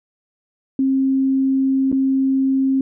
sine tone with dropouts, 267.3 Hz, C4, 37 cents sharp, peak -14 dBFS, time 0.79-2.81 s, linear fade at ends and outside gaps 2 ms, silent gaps 1.917-1.926 s, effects none

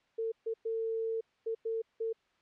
sine tone bursts at uneven times, 450.1 Hz, A4, 39 cents sharp, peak -31 dBFS, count 6, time 0.18-0.32 / 0.46-0.54 / 0.65-1.21 / 1.46-1.55 / 1.65-1.82 / 2-2.13 s, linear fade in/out 10 ms, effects white hiss -71 dBFS RMS until 2.41 s + low-pass 3000 Hz 12 dB/octave

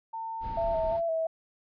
sine tone, 900 Hz, A5, 39 cents sharp, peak -33 dBFS, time 0.13-0.97 s, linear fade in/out 10 ms
brown noise, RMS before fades -39 dBFS, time 0.4-1.02 s, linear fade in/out 50 ms
sine tone with vibrato, 659.3 Hz, E5, in tune, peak -26 dBFS, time 0.57-1.27 s, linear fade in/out 5 ms, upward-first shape square, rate 2.9 Hz, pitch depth 29 cents each way
effects resampled to 11025 Hz

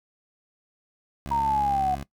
15% pulse tone, 69.3 Hz, C#2, in tune, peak -27 dBFS, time 1.26-2.03 s, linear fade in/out 0 ms
sine exponential sweep, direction down, 945 to 732 Hz, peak -21 dBFS, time 1.31-1.95 s, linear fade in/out 5 ms
effects noise-tail reverb RT60 0.1 s tail -18 dB re dry

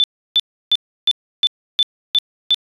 sine tone bursts, 3520 Hz, A7, in tune, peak -10 dBFS, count 8, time 0-2.544 s, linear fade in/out 0 ms, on 38 ms, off 320 ms, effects resampled to 24000 Hz

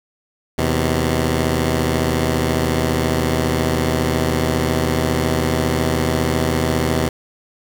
10% pulse tone pair together, 79.89 / 127.1 Hz, D#2 / C3, +46 / -50 cents, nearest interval minor sixth, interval 804 cents, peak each -10 / -12 dBFS, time 0.58-7.09 s, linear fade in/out 5 ms, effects none

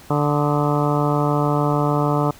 harmonic tone with a mistuned harmonic, 146.83 Hz, D3, in tune, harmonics 1 / 2 / 3 / 4 / 5 / 6 / 7 / 8 / 9, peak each -20 / -23 / -25 / -26 / -27 / -28 / -28 / -29 / -30 dBFS, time 0.1-2.31 s, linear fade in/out 5 ms, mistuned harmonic 9, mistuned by -62 cents, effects pink hiss -45 dBFS RMS until 2.39 s

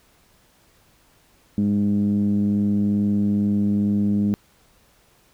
10% pulse tone with low-pass filter, 102.3 Hz, G#2, 26 cents flat, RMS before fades -20 dBFS, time 1.58-4.34 s, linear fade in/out 0 ms, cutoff 230 Hz, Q 6.7, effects pink hiss -58 dBFS RMS until 5.33 s

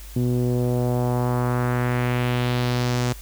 sawtooth tone with low-pass filter sweep, 123.1 Hz, B2, 5 cents flat, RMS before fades -22 dBFS, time 0.16-3.13 s, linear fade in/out 5 ms, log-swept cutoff 300 to 7200 Hz, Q 1.7, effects added 50 Hz sine -37 dBFS peak until 3.21 s + white hiss -45 dBFS RMS until 3.21 s

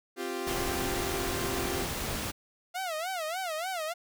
sawtooth chord, C suspended fourth, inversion none, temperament equal, 261.6 / 349.2 / 392 Hz, C4 / F4 / G4, 0 / 0 / 0 cents, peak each -36 / -32 / -32 dBFS, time 0.16-1.88 s, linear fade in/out 50 ms
pink noise, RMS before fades -34 dBFS, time 0.46-2.32 s, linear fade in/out 20 ms
sawtooth tone with vibrato, 688 Hz, F5, 26 cents flat, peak -28 dBFS, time 2.74-3.94 s, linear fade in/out 20 ms, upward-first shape sine, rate 3.4 Hz, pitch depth 190 cents each way
effects none

